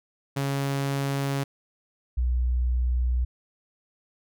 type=tone pair in turn; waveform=sawtooth / sine; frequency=138.59 / 61.57 Hz; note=C#3 / B1; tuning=0 / -5 cents; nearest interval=octave + major second; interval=1405 cents; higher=first; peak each=-21 dBFS; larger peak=neither; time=0.36-1.44 / 2.17-3.25 s; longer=neither; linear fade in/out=10 ms; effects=none